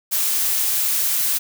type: noise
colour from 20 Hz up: blue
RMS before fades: -20 dBFS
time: 0.11-1.39 s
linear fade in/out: 20 ms
effects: none